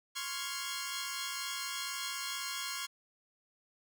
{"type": "chord", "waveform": "10% pulse", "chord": "Db major seventh", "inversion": "third", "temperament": "equal", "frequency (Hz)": [1046.5, 1108.7, 1396.9, 1661.2], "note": ["C6", "Db6", "F6", "Ab6"], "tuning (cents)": [0, 0, 0, 0], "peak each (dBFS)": -34, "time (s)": [0.15, 2.87], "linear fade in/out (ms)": 20, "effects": []}